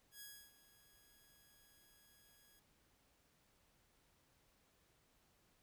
5% pulse tone with ADSR envelope, 1661.2 Hz, G#6, in tune, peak -40 dBFS, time 0.11-2.6 s, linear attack 100 ms, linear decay 300 ms, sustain -17 dB, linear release 10 ms, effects pink hiss -75 dBFS RMS until 5.62 s

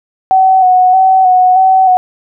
sine tone with vibrato, 747 Hz, F#5, 16 cents sharp, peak -4 dBFS, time 0.31-1.97 s, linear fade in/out 0 ms, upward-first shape square, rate 1.6 Hz, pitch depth 26 cents each way, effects none

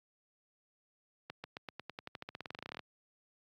accelerating click train, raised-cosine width 0.3 ms, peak -26 dBFS, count 24, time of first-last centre 1.3-2.793 s, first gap 140 ms, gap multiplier 0.92, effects high-pass 100 Hz 12 dB/octave + Opus 48 kbps

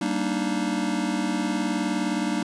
square chord, Eb major seventh, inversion first, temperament just, 194.45 / 233.3 / 291.7 / 311.1 Hz, G3 / Bb3 / D4 / Eb4, -14 / +2 / -12 / 0 cents, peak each -30 dBFS, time 0.01-2.43 s, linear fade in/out 5 ms, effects resampled to 22050 Hz + 10-bit

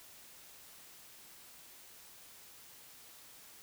silence, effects white hiss -56 dBFS RMS until 3.62 s

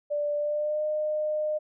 sine tone with pitch glide, 587.3 to 609.8 Hz, D5 to D#5, 0 to -35 cents, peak -25 dBFS, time 0.1-1.59 s, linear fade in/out 20 ms, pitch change +65 cents, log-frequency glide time 0.36-0.84 s, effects none

